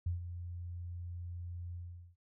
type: tone with ADSR envelope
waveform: sine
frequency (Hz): 87.31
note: F2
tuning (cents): 0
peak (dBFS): -30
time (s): 0.06-2.16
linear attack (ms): 6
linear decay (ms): 130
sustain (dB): -10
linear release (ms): 420
effects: none